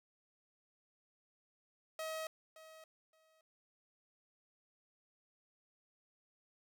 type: tone with echo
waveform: sawtooth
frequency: 636 Hz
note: D#5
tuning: 38 cents sharp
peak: -36 dBFS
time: 1.99-2.27 s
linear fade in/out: 2 ms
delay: 570 ms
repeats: 2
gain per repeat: -15 dB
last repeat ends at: 3.41 s
effects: none

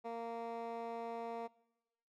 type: tone with band-pass filter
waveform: 15% pulse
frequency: 231.5 Hz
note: A#3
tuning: 12 cents flat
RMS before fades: -43 dBFS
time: 0.04-1.48 s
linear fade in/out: 20 ms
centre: 650 Hz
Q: 1
effects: noise-tail reverb RT60 1.0 s tail -23 dB re dry

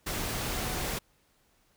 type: tone in noise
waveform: sine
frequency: 740 Hz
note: F#5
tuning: in tune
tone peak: -43 dBFS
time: 0.55-0.86 s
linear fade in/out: 10 ms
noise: pink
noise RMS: -33 dBFS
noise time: 0.06-0.99 s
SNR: -13 dB
effects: pink hiss -68 dBFS RMS until 1.76 s

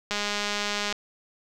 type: click train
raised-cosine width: 0.2 ms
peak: -11 dBFS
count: 169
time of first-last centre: 0.11-0.926 s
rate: 206 Hz
effects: none

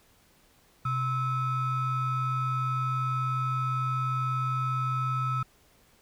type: ring-modulated tone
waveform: triangle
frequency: 587.3 Hz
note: D5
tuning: in tune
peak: -21 dBFS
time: 0.85-5.43 s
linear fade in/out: 5 ms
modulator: 716 Hz
effects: pink hiss -62 dBFS RMS until 6.01 s

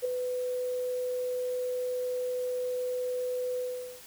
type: tone with ADSR envelope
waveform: sine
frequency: 500 Hz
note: B4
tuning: 21 cents sharp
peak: -23 dBFS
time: 0.02-4.02 s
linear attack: 30 ms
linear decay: 4 ms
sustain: -6 dB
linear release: 440 ms
effects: white hiss -50 dBFS RMS until 4.06 s

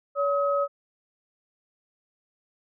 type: tone pair together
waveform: sine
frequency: 567 / 1272.9 Hz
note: C#5 / D#6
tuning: +39 / +39 cents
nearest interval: octave + major second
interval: 1400 cents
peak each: -23 / -26 dBFS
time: 0.15-0.68 s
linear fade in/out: 50 ms
effects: none

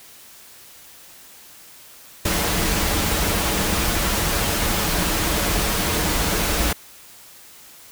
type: noise with comb filter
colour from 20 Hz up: pink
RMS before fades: -21 dBFS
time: 2.25-6.73 s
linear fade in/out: 5 ms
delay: 7.8 ms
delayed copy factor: -0.5
effects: white hiss -45 dBFS RMS until 7.91 s

